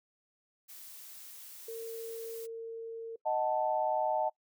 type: noise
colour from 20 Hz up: blue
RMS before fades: -49 dBFS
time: 0.68-2.47 s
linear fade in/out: 20 ms
type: tone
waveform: sine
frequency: 455.3 Hz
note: A#4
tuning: 41 cents flat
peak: -38 dBFS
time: 1.68-3.16 s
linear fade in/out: 5 ms
type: chord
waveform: sine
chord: D# diminished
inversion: none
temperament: equal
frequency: 622.3 / 740 / 880 Hz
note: D#5 / F#5 / A5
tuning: 0 / 0 / 0 cents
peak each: -32 / -33 / -32 dBFS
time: 3.25-4.3 s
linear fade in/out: 20 ms
effects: noise-tail reverb RT60 0.1 s tail -23 dB re dry